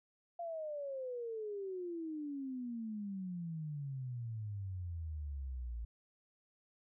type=exponential sweep; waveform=sine; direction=down; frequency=695 to 55.6 Hz; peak=-39 dBFS; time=0.39-5.85 s; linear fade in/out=5 ms; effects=none